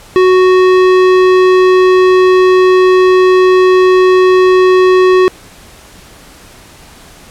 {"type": "tone with tanh clipping", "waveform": "sine", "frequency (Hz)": 370, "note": "F#4", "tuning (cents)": 0, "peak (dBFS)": -6, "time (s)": [0.16, 5.28], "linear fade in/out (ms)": 0, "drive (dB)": 17, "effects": ["pink hiss -37 dBFS RMS until 7.3 s", "low-pass 12000 Hz 12 dB/octave"]}